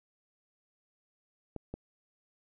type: clicks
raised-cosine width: 2 ms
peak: -25 dBFS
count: 2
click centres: 1.563 / 1.74 s
effects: none